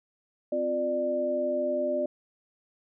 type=tone cluster; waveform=sine; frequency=259.4 / 351.3 / 595 Hz; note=C4 / F4 / D5; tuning=-15 / +10 / +22 cents; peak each=-34 / -34 / -26 dBFS; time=0.52-2.06 s; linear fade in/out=5 ms; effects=none